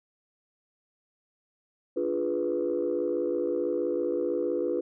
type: chord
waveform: sine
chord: D diminished seventh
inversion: none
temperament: equal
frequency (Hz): 293.7 / 349.2 / 415.3 / 493.9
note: D4 / F4 / Ab4 / Cb5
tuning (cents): 0 / 0 / 0 / 0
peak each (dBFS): -33 / -29 / -32 / -29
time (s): 1.96-4.81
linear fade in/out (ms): 10
effects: tanh soft clip ceiling -18 dBFS